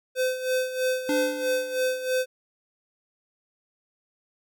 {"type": "tone with tremolo", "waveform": "square", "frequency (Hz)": 512, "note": "C5", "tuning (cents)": -38, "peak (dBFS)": -22, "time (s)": [0.15, 2.26], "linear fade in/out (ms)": 50, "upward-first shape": "sine", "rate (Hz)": 3.1, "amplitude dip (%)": 70}
{"type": "tone with exponential decay", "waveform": "square", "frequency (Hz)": 293.7, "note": "D4", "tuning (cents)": 0, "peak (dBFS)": -24, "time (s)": [1.09, 2.11], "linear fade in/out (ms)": 2, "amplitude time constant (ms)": 220}
{"effects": []}